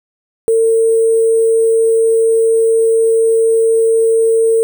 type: tone with sample-and-hold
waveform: sine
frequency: 452.1 Hz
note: A4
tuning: 47 cents sharp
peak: -8 dBFS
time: 0.48-4.63 s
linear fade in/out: 0 ms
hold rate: 8820 Hz
effects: none